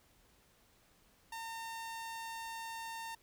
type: tone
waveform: sawtooth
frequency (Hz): 910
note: A#5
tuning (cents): -42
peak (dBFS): -38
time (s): 1.32-3.15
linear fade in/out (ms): 5
effects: pink hiss -68 dBFS RMS until 3.22 s